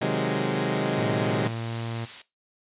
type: chord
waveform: 15% pulse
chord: Ab dominant seventh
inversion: first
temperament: equal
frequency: 130.81 / 155.56 / 185 / 207.7 Hz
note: C3 / Eb3 / Gb3 / Ab3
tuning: 0 / 0 / 0 / 0 cents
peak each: -23 dBFS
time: 0.01-1.48 s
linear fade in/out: 10 ms
type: tone with pitch glide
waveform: sawtooth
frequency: 114 to 115.26 Hz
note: A#2 to A#2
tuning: -38 to -19 cents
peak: -26 dBFS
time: 0.97-2.06 s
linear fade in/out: 20 ms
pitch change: +19 cents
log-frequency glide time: 1.43-1.76 s
type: noise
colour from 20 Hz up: blue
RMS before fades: -33 dBFS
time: 1.41-2.22 s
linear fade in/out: 5 ms
effects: noise-tail reverb RT60 0.2 s tail -17 dB re dry + resampled to 8000 Hz